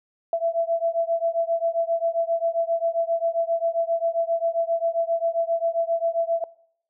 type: beating tone pair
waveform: sine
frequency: 665 / 672.5 Hz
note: E5 / E5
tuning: +15 / +34 cents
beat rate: 7.5 Hz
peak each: -23 / -25 dBFS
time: 0.33-6.44 s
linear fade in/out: 2 ms
effects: noise-tail reverb RT60 0.7 s tail -23 dB re dry